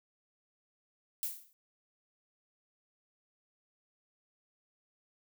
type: noise with exponential decay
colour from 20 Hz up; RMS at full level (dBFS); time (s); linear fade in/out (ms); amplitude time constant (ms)
violet; -32; 1.23-1.53; 0; 65
effects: none